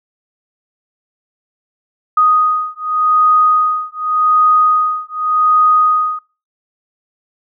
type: beating tone pair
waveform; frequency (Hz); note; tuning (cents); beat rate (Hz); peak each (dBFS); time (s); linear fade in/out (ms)
sine; 1244.5 / 1245.36; D#6 / D#6; 0 / +1; 0.86; -13; 2.17-6.19; 5
effects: noise-tail reverb RT60 0.3 s tail -23 dB re dry